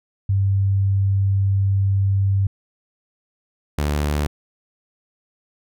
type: tone pair in turn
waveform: sine / sawtooth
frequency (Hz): 98 / 73.74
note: G2 / D2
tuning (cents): 0 / +8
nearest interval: perfect fourth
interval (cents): 492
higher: first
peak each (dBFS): -15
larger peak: neither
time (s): 0.29-2.47 / 3.78-4.27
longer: first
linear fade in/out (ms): 5
effects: none